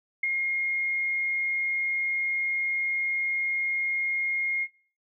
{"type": "tone with ADSR envelope", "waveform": "sine", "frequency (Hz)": 2140, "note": "C7", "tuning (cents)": 38, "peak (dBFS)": -20, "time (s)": [0.23, 4.68], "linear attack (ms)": 7, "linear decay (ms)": 4, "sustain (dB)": -4, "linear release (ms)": 54, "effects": ["noise-tail reverb RT60 0.5 s tail -20 dB re dry"]}